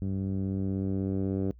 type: tone with low-pass filter sweep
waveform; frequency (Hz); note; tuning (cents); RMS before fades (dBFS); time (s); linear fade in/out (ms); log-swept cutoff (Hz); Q
10% pulse; 96.3; G2; -30; -30; 0.02-1.51; 0; 190 to 370; 1.1
effects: noise-tail reverb RT60 0.1 s tail -23 dB re dry + added 60 Hz sine -49 dBFS peak until 1.59 s